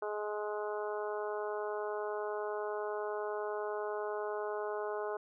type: harmonic tone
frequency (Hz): 210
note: G#3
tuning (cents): +19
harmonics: 2 / 3 / 4 / 5 / 6 / 7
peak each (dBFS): -37 / -41 / -43 / -45 / -47 / -48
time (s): 0.02-5.17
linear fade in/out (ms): 5
effects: none